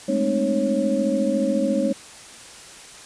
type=tone cluster; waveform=sine; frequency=207.1 / 221.2 / 260.6 / 304.1 / 549 Hz; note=G#3 / A3 / C4 / D#4 / C#5; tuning=-5 / +9 / -7 / -40 / -17 cents; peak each=-25 / -27 / -25 / -26 / -23 dBFS; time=0.08-1.93 s; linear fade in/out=10 ms; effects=white hiss -42 dBFS RMS until 3.05 s + resampled to 22050 Hz